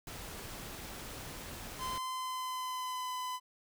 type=noise; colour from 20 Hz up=pink; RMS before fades=-45 dBFS; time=0.07-1.98 s; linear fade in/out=2 ms
type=tone with pitch glide; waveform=45% pulse; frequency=1030 to 1007.6 Hz; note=C6 to B5; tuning=-28 to +34 cents; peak=-36 dBFS; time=1.78-3.4 s; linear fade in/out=50 ms; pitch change=-38 cents; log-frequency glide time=2.07-3.13 s
effects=none